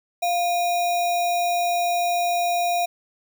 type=tone with sample-and-hold; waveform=sine; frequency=698.5 Hz; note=F5; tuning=in tune; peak=-19 dBFS; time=0.22-2.86 s; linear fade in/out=10 ms; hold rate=3150 Hz; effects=none